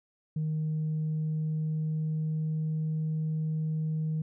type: tone with pitch glide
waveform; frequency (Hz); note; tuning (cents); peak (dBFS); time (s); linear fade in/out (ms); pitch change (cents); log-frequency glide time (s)
sine; 155.56 to 156.73; D#3 to D#3; 0 to +13; -26; 0.36-4.22; 5; +13; 0.87-2.98
effects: tanh soft clip ceiling -25 dBFS